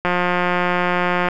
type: click train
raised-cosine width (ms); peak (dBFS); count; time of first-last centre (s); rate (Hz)
0.5; -4; 221; 0.05-1.286; 178
effects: none